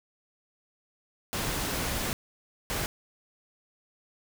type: noise bursts at uneven times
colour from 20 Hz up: pink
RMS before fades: -31 dBFS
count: 2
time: 1.33-2.13 / 2.7-2.86 s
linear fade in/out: 0 ms
effects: none